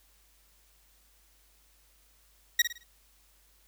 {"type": "tone with echo", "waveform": "20% pulse", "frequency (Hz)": 1897, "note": "A#6", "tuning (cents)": 30, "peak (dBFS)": -14, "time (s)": [2.59, 2.62], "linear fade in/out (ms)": 5, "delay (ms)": 54, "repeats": 4, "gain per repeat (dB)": -9, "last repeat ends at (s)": 2.836, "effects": ["added 50 Hz sine -65 dBFS peak until 3.67 s", "white hiss -65 dBFS RMS until 3.67 s"]}